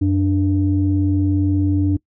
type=tone pair together; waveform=sine; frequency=92.2 / 293.7 Hz; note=F#2 / D4; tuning=-6 / 0 cents; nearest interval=octave + minor sixth; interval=2006 cents; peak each=-16 dBFS; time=0.01-1.97 s; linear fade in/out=10 ms; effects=noise-tail reverb RT60 0.1 s tail -22 dB re dry + tanh soft clip ceiling -7 dBFS